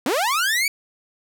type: linear sweep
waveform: sawtooth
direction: up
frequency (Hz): 220.2 to 2324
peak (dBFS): -15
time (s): 0.06-0.68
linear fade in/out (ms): 2
effects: none